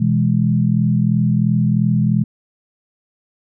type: chord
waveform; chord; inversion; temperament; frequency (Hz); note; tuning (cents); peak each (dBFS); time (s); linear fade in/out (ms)
sine; E major; second; equal with one note detuned; 124.69 / 164.81 / 207.7; B2 / E3 / G#3; +17 / 0 / 0; -17; 0-2.24; 10
effects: none